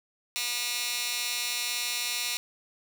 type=tone with high-pass filter; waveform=15% pulse; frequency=242.1 Hz; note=B3; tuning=34 cents flat; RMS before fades=-31 dBFS; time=0.36-2.37 s; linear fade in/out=0 ms; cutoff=3300 Hz; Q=1.1; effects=none